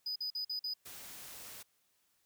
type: tone bursts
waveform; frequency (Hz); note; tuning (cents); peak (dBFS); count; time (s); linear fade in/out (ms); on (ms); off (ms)
triangle; 4978; D#8; 0; -34; 5; 0.06-0.738; 5; 98; 47
type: noise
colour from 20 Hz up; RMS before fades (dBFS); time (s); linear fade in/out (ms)
white; -49; 0.85-1.63; 10
effects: white hiss -75 dBFS RMS until 2.25 s